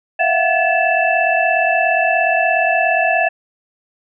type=tone cluster; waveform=sine; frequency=657 / 694 / 744 / 1720 / 2651 Hz; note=E5 / F5 / F#5 / A6 / E7; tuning=-6 / -11 / +9 / -40 / +9 cents; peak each=-19 dBFS; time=0.19-3.29 s; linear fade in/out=10 ms; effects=none